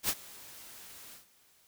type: noise with ADSR envelope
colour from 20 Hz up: white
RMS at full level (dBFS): -28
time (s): 0.03-1.26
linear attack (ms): 59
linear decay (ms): 51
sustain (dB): -22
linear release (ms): 130
effects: white hiss -65 dBFS RMS until 1.67 s